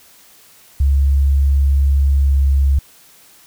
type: tone with pitch glide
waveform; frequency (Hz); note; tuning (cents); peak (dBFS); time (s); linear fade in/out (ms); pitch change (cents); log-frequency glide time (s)
sine; 69.3 to 68.74; C#2 to C#2; 0 to -14; -10; 0.8-2.79; 5; -14; 2.16-2.35
effects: white hiss -47 dBFS RMS until 3.46 s